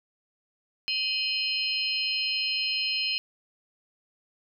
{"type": "tone cluster", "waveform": "sine", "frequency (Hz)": [2515, 2860, 3064, 4191, 5130], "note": ["D#7", "F7", "G7", "C8", "E8"], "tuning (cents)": [18, 41, -40, 2, -48], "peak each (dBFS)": [-31, -34, -33, -30, -34], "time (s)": [0.88, 3.18], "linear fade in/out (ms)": 0, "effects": []}